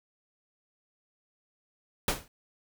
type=noise with exponential decay; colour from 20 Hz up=pink; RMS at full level=-23 dBFS; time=2.08-2.28 s; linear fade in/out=2 ms; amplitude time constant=42 ms; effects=none